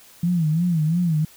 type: tone with vibrato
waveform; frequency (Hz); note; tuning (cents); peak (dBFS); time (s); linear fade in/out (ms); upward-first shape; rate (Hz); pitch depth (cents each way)
sine; 165.1; E3; +3; -17; 0.23-1.25; 5; sine; 2.9; 140
effects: white hiss -49 dBFS RMS until 1.36 s